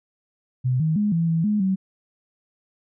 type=tone with pitch steps; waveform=sine; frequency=127.2 / 158.1 / 208.2 / 166.4 / 163.9 / 209.9 / 190.2 Hz; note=C3 / D#3 / G#3 / E3 / E3 / G#3 / F#3; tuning=-48 / +28 / +5 / +17 / -10 / +19 / +48 cents; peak=-18 dBFS; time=0.64-1.76 s; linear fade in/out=20 ms; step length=160 ms; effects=none